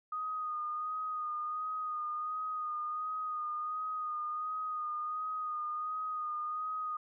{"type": "tone with vibrato", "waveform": "sine", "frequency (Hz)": 1238, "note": "D#6", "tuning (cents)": -9, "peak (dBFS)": -34, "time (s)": [0.12, 6.97], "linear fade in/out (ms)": 5, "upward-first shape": "sine", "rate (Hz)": 1.4, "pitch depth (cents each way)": 29, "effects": []}